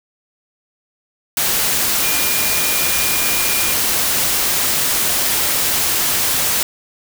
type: tone in noise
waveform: sine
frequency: 2417 Hz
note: D7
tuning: 49 cents sharp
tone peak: -25 dBFS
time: 2.03-3.73 s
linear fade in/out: 2 ms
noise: white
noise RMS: -17 dBFS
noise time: 1.37-6.63 s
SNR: -11 dB
effects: none